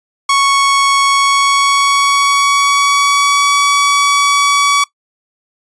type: tone with pitch glide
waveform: sawtooth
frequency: 1108.7 to 1136.6 Hz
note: C#6 to C#6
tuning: 0 to +43 cents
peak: -5 dBFS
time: 0.29-4.84 s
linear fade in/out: 5 ms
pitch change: +43 cents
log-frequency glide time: 1.04-3.53 s
effects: noise-tail reverb RT60 0.1 s tail -20 dB re dry + resampled to 22050 Hz